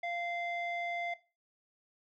square tone with low-pass filter, 693 Hz, F5, 14 cents flat, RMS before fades -37 dBFS, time 0.03-1.14 s, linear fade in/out 5 ms, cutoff 2400 Hz, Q 2.4, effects noise-tail reverb RT60 0.3 s tail -17 dB re dry

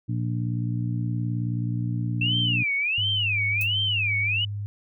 harmonic tone, 59 Hz, A#1, 22 cents sharp, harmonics 2 / 3 / 4 / 5, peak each -25 / -32 / -36 / -35 dBFS, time 0.08-2.64 s, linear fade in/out 20 ms
sine tone with vibrato, 2637 Hz, E7, in tune, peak -22 dBFS, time 2.21-4.45 s, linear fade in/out 5 ms, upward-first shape sine, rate 1.4 Hz, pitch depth 300 cents each way
sine tone, 102.3 Hz, G#2, 26 cents flat, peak -28 dBFS, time 2.98-4.66 s, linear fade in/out 0 ms
violet noise with exponential decay, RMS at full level -30 dBFS, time 3.61-3.7 s, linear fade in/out 2 ms, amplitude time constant 18 ms
effects none

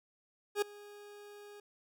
40% pulse tone with ADSR envelope, 411.9 Hz, G#4, 14 cents flat, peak -26 dBFS, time 0.55-1.6 s, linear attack 69 ms, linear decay 6 ms, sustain -23 dB, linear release 3 ms, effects none

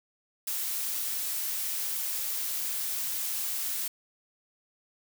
blue noise, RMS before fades -32 dBFS, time 0.47-3.88 s, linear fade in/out 5 ms, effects none

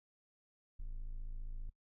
triangle tone, 27.5 Hz, A0, in tune, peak -38 dBFS, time 0.79-1.7 s, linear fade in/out 10 ms, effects noise-tail reverb RT60 0.1 s tail -21 dB re dry

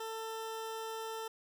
20% pulse tone, 445.8 Hz, A4, 23 cents sharp, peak -34 dBFS, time 0-1.28 s, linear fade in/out 5 ms, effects none

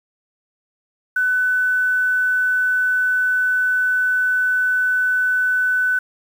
sine tone with quantisation, 1500 Hz, F#6, 23 cents sharp, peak -15 dBFS, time 1.16-5.99 s, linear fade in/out 5 ms, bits 7, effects none

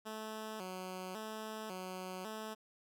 10% pulse tone with vibrato, 200.8 Hz, G3, 42 cents sharp, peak -34 dBFS, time 0.05-2.55 s, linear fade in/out 20 ms, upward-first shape square, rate 0.91 Hz, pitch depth 140 cents each way, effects none

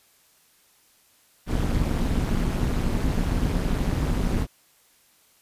brown noise with amplitude modulation, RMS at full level -20 dBFS, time 1.46-4.47 s, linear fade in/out 50 ms, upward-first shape sine, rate 206 Hz, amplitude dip 85%, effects white hiss -60 dBFS RMS until 5.41 s + resampled to 32000 Hz

